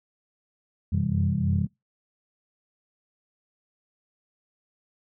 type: tone cluster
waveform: sine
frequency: 89.7 / 93 / 128.7 / 163.1 / 197.7 Hz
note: F2 / F#2 / C3 / E3 / G3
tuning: +47 / +9 / -28 / -18 / +15 cents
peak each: -28 dBFS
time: 0.92-1.67 s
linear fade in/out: 10 ms
effects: noise-tail reverb RT60 0.2 s tail -24 dB re dry + tanh soft clip ceiling -11 dBFS